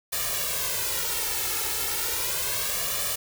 white noise with flanger, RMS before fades -28 dBFS, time 0.12-3.16 s, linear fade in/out 10 ms, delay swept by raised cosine 1.7 to 2.3 ms, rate 0.34 Hz, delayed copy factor +0.9, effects none

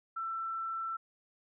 sine tone, 1337 Hz, E6, 24 cents sharp, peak -34 dBFS, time 0.16-0.97 s, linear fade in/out 10 ms, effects none

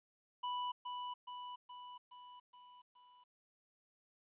square tone with echo, 987.8 Hz, B5, in tune, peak -38 dBFS, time 0.43-0.72 s, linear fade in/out 10 ms, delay 420 ms, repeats 6, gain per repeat -4 dB, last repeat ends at 3.24 s, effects resampled to 8000 Hz + 13-bit

